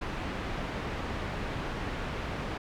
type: low-pass noise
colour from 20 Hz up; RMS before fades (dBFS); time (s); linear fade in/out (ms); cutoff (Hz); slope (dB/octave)
pink; -35; 0.01-2.58; 10; 2500; 12
effects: none